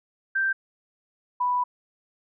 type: tone pair in turn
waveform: sine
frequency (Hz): 1568 / 987.8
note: G6 / B5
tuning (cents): 0 / 0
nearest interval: minor sixth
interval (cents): 800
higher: first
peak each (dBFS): -21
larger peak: neither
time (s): 0.35-0.53 / 1.4-1.64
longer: second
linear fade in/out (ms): 10
effects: none